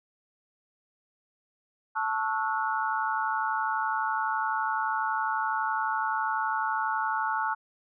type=chord; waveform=sine; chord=F# minor seventh; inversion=first; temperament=equal with one note detuned; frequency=880 / 1108.7 / 1318.5 / 1450.4 Hz; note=A5 / C#6 / E6 / F#6; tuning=0 / 0 / 0 / -35 cents; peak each=-29 / -33 / -33 / -32 dBFS; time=1.95-7.55 s; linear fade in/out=20 ms; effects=none